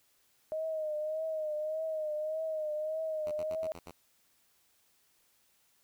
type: tone with vibrato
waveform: sine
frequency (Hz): 622.3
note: D#5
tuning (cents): 0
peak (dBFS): -32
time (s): 0.52-3.72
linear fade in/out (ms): 0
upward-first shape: triangle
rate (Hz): 1.7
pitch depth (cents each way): 59
type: tone bursts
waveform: 5% pulse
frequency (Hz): 85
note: F2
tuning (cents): -46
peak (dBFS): -34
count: 6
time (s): 3.26-3.911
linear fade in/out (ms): 5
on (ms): 51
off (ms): 69
effects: white hiss -70 dBFS RMS until 5.83 s